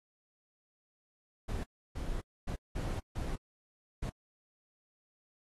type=noise bursts at uneven times; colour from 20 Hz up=brown; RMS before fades=-36 dBFS; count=6; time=1.48-1.64 / 1.95-2.21 / 2.47-2.56 / 2.75-3 / 3.15-3.36 / 4.02-4.1 s; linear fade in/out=10 ms; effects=AAC 32 kbps

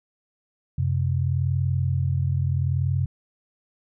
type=tone pair together; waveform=sine; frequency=92.2 / 132.92 Hz; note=F#2 / C3; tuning=-6 / +28 cents; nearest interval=tritone; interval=634 cents; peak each=-23 / -23 dBFS; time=0.78-3.06 s; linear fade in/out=5 ms; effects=none

